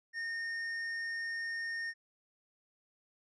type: tone with hard clipping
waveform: sine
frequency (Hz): 1835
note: A#6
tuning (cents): -28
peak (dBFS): -37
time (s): 0.13-1.94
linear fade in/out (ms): 50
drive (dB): 6
effects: resampled to 22050 Hz